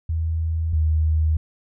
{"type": "tone pair in turn", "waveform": "sine", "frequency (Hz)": [81, 78.51], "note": ["E2", "D#2"], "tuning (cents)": [-30, 16], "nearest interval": "minor second", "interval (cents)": 54, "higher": "first", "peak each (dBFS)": [-20, -16], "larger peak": "second", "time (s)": [[0.09, 0.73], [0.73, 1.37]], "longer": "neither", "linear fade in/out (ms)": 5, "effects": []}